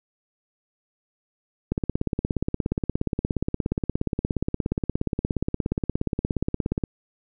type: click train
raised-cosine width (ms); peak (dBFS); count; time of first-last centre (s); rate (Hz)
3; -10; 88; 1.72-6.838; 17
effects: none